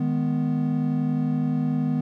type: chord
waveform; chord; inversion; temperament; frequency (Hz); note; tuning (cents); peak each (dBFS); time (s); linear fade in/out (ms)
triangle; G# minor; second; equal; 155.56 / 207.7 / 246.9; D#3 / G#3 / B3; 0 / 0 / 0; -23 / -28 / -22; 0-2.01; 5
effects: none